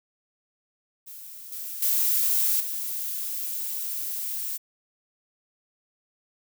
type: noise with level steps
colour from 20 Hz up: violet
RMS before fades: -42 / -35 / -23 / -31 dBFS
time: 1.06-4.58 s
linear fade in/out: 20 ms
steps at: 1.52 / 1.82 / 2.6 s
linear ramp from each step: 5 ms
effects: none